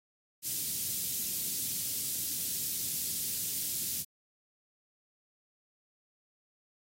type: band-stop noise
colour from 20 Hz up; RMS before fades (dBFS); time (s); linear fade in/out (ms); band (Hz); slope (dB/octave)
white; -34; 0.42-4.05; 50; 210 to 4800; 12
effects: high-pass 100 Hz 12 dB/octave + AAC 48 kbps